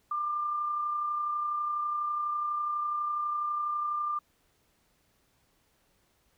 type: tone with amplitude modulation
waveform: sine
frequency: 1194 Hz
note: D6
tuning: 28 cents sharp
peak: -27 dBFS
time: 0.11-4.19 s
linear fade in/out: 5 ms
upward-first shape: sine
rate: 32.1 Hz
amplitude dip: 30%
effects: pink hiss -70 dBFS RMS until 6.37 s